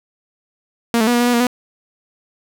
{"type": "tone with pitch steps", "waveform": "sawtooth", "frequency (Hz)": [233.7, 219, 242.3, 239.4, 242.1, 244, 236, 247.2], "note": ["A#3", "A3", "B3", "A#3", "B3", "B3", "A#3", "B3"], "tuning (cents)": [5, -8, -33, 46, -34, -21, 22, 2], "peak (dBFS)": -9, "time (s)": [0.94, 1.468], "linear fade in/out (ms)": 0, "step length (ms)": 66, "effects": []}